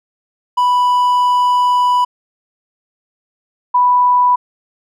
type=tone pair in turn; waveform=triangle / sine; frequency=987.8 / 987.8 Hz; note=B5 / B5; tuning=0 / 0 cents; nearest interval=unison; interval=0 cents; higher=neither; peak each=-8 dBFS; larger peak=neither; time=0.57-2.05 / 3.74-4.36 s; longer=first; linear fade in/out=10 ms; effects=none